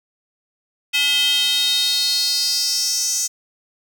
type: tone with high-pass filter sweep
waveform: square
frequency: 286.5 Hz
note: D4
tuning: 43 cents flat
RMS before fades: -19 dBFS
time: 0.93-3.28 s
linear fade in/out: 20 ms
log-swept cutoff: 2800 to 6400 Hz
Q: 5.7
effects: none